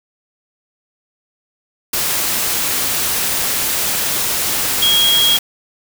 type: tone in noise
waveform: sine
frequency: 3281 Hz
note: G#7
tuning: 22 cents flat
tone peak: -11 dBFS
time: 4.82-5.37 s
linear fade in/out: 5 ms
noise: white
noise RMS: -18 dBFS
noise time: 1.93-5.39 s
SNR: +4 dB
effects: none